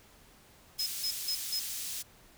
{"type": "high-pass noise", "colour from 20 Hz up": "pink", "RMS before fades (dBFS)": -38, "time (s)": [0.78, 2.03], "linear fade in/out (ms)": 20, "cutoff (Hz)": 4700, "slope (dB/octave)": 12}
{"type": "tone bursts", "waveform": "sine", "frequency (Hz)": 5130, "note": "E8", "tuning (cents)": -48, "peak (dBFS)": -30, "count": 4, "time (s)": [0.79, 1.596], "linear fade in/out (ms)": 5, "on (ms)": 74, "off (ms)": 170}
{"effects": ["pink hiss -59 dBFS RMS until 2.37 s"]}